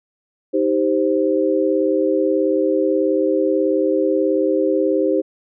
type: chord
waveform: sine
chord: C minor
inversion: first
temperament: just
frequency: 314 / 392.4 / 523.3 Hz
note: Eb4 / G4 / C5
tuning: +16 / +2 / 0 cents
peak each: -19 dBFS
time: 0.53-5.22 s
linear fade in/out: 20 ms
effects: none